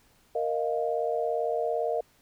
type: chord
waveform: sine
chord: Bb suspended fourth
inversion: none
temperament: just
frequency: 466.2 / 621.6 / 699.2 Hz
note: Bb4 / Eb5 / F5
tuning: 0 / -2 / +2 cents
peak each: -29 / -30 / -31 dBFS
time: 0.35-2.01 s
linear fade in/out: 5 ms
effects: pink hiss -63 dBFS RMS until 2.21 s